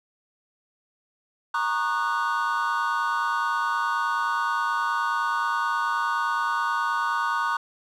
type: chord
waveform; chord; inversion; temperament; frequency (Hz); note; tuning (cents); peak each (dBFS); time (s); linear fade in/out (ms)
triangle; D# minor seventh; second; equal with one note detuned; 932.3 / 1108.7 / 1218.2 / 1480; A#5 / C#6 / D#6 / F#6; 0 / 0 / -37 / 0; -26; 1.54-7.57; 5
effects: tanh soft clip ceiling -14 dBFS